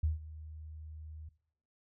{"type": "tone with ADSR envelope", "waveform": "sine", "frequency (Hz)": 77.78, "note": "D#2", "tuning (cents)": 0, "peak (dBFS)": -26, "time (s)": [0.03, 1.29], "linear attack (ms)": 7, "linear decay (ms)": 150, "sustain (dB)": -18, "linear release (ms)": 6, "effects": ["noise-tail reverb RT60 0.6 s tail -18 dB re dry"]}